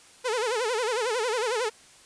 sawtooth tone with vibrato, 466.2 Hz, A#4, in tune, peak -21 dBFS, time 0.24-1.7 s, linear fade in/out 20 ms, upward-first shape sine, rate 11 Hz, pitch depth 170 cents each way, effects white hiss -53 dBFS RMS until 2.05 s + resampled to 22050 Hz

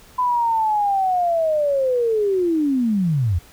sine linear sweep, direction down, 1009 to 77.78 Hz, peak -16 dBFS, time 0.18-3.39 s, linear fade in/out 10 ms, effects pink hiss -48 dBFS RMS until 3.52 s

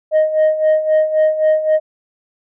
sine tone with tremolo, 622.3 Hz, D#5, in tune, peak -6 dBFS, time 0.11-1.8 s, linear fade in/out 50 ms, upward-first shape sine, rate 3.8 Hz, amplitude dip 75%, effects tanh soft clip ceiling -8 dBFS

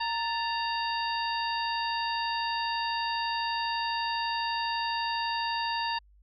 harmonic tone with a mistuned harmonic, 928 Hz, A#5, 8 cents flat, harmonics 1 / 2 / 3 / 4 / 5, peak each -30 / -36 / -37 / -40 / -37 dBFS, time 0-5.99 s, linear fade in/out 10 ms, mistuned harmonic 2, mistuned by -92 cents, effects added 50 Hz sine -56 dBFS peak until 6.22 s

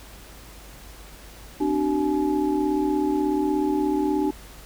sine tone cluster, 261.9 / 298.5 / 379.9 / 849 Hz, C4 / D4 / F#4 / G#5, +2 / +28 / +46 / +38 cents, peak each -30 / -22 / -26 / -30 dBFS, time 1.6-4.31 s, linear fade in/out 10 ms, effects added 50 Hz sine -45 dBFS peak until 4.65 s + pink hiss -46 dBFS RMS until 4.65 s

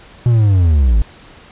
triangle linear sweep, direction down, 123.47 to 49 Hz, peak -6 dBFS, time 0.26-1.02 s, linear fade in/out 0 ms, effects pink hiss -41 dBFS RMS until 1.51 s + resampled to 8000 Hz

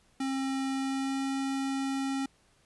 square tone with pitch glide, 268.2 to 270.7 Hz, C4 to C#4, +43 to -41 cents, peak -30 dBFS, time 0.2-2.26 s, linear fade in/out 5 ms, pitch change +16 cents, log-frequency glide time 0.71-1.33 s, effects pink hiss -66 dBFS RMS until 2.65 s + resampled to 24000 Hz

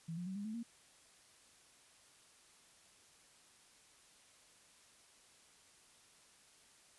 sine tone with pitch steps, 164.81 / 176.64 / 189.32 / 202.9 / 217.5 / 233.1 Hz, E3 / F3 / F#3 / G#3 / A3 / A#3, 0 / +20 / +40 / -40 / -20 / 0 cents, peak -40 dBFS, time 0.08-0.632 s, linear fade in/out 10 ms, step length 92 ms, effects white hiss -65 dBFS RMS until 6.98 s + resampled to 24000 Hz

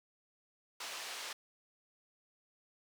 white band-pass noise, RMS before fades -44 dBFS, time 0.8-1.33 s, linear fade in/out 5 ms, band 530 to 5200 Hz, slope 12 dB/octave, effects none

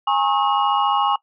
sine tone cluster, 824 / 918 / 1088 / 1277 / 2876 Hz, G#5 / A#5 / C#6 / D#6 / F#7, -14 / -27 / -33 / +45 / -50 cents, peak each -19 / -26 / -20 / -26 / -28 dBFS, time 0.07-1.16 s, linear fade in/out 5 ms, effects noise-tail reverb RT60 0.1 s tail -21 dB re dry + tanh soft clip ceiling -5 dBFS

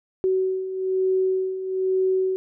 sine beating tone pair, 375.5 / 376.6 Hz, F#4 / F#4, +26 / +31 cents, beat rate 1.1 Hz, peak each -27 / -21 dBFS, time 0.24-2.36 s, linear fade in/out 0 ms, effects none

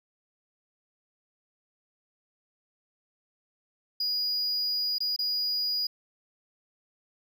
triangle tone with dropouts, 4900 Hz, D#8, 27 cents flat, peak -25 dBFS, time 4-5.87 s, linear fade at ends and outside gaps 5 ms, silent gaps 4.984-5.004 / 5.163-5.189 s, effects none

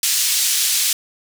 white band-pass noise, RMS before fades -18 dBFS, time 0.03-0.93 s, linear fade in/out 2 ms, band 3200 to 9700 Hz, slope 12 dB/octave, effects none

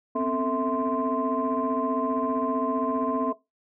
sine tone cluster, 252.3 / 267.6 / 445.5 / 655 / 1041 Hz, B3 / C4 / A4 / E5 / C6, +37 / +39 / +22 / -11 / -9 cents, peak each -29 dBFS, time 0.15-3.33 s, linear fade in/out 10 ms, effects noise-tail reverb RT60 0.2 s tail -17 dB re dry + tanh soft clip ceiling -15 dBFS

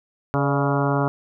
harmonic tone with a mistuned harmonic, 140 Hz, C#3, 18 cents sharp, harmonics 1 / 2 / 3 / 4 / 5 / 6 / 7 / 8 / 9 / 10, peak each -22 / -25 / -27 / -28 / -29 / -30 / -30 / -31 / -32 / -32 dBFS, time 0.34-1.08 s, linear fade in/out 0 ms, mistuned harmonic 4, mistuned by +63 cents, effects none

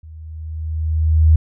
sine tone with level ramp, 79 Hz, D#2, 27 cents sharp, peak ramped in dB -35 to -6 dBFS, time 0.03-1.36 s, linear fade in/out 5 ms, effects none

